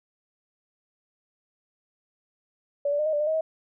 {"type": "tone with pitch steps", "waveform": "sine", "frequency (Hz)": [572, 581, 606, 627, 588, 603, 632, 638], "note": ["D5", "D5", "D#5", "D#5", "D5", "D5", "D#5", "D#5"], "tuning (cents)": [-46, -19, -46, 13, 2, 46, 27, 43], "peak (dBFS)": -22, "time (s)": [2.85, 3.41], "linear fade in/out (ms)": 5, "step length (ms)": 70, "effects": []}